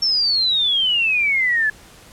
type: exponential sweep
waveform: sine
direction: down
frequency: 5460 to 1698 Hz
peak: -15 dBFS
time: 0.02-1.7 s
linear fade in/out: 5 ms
effects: pink hiss -45 dBFS RMS until 2.12 s + low-pass 12000 Hz 12 dB/octave